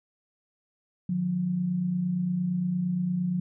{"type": "tone pair together", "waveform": "sine", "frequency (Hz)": [151.61, 180.3], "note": ["D#3", "F#3"], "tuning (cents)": [-45, -45], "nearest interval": "minor third", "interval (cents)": 300, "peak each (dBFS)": [-34, -25], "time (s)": [1.09, 3.4], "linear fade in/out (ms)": 5, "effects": []}